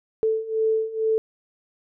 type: beating tone pair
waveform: sine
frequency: 440 / 442.2 Hz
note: A4 / A4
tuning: 0 / +9 cents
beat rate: 2.2 Hz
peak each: -25 / -22 dBFS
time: 0.23-1.18 s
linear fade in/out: 0 ms
effects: none